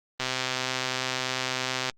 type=click train; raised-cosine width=0.2 ms; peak=-10 dBFS; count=220; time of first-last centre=0.2-1.898 s; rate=129 Hz; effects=Opus 24 kbps